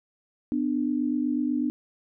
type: tone pair together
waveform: sine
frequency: 249.4 / 297.5 Hz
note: B3 / D4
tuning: +17 / +22 cents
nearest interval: minor third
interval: 305 cents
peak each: -26 dBFS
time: 0.52-1.7 s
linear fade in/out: 0 ms
effects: none